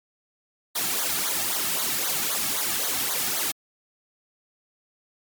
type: noise with flanger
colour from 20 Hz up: white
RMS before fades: -26 dBFS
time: 0.75-3.52 s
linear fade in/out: 10 ms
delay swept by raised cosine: 0.37 to 2.07 ms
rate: 3.8 Hz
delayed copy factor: -0.95
effects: MP3 96 kbps